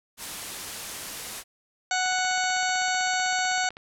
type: noise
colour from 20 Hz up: white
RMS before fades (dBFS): -35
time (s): 0.17-1.44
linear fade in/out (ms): 50
type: harmonic tone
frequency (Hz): 740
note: F#5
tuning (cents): 0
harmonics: 1 / 2 / 3 / 4 / 5 / 6 / 8 / 9 / 10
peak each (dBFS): -27 / -28 / -33 / -37 / -37 / -34 / -36 / -39 / -35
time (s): 1.91-3.69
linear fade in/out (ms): 2
type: click train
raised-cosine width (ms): 0.3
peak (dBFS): -26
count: 28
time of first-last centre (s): 2.06-3.769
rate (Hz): 15.8
effects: low-pass 12000 Hz 12 dB/octave